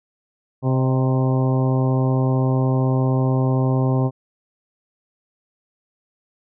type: harmonic tone with a mistuned harmonic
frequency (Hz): 130.81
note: C3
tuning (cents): 0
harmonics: 1 / 2 / 3 / 4 / 5 / 6 / 7 / 8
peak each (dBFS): -17 / -23 / -27 / -29 / -31 / -33 / -34 / -35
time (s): 0.62-4.11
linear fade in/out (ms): 50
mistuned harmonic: 5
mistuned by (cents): -47
effects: none